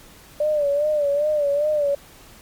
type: tone with vibrato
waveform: sine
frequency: 587.3 Hz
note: D5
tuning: in tune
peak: -17 dBFS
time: 0.4-1.95 s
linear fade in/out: 5 ms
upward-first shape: sine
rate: 2.5 Hz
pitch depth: 71 cents each way
effects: pink hiss -47 dBFS RMS until 2.41 s + MP3 96 kbps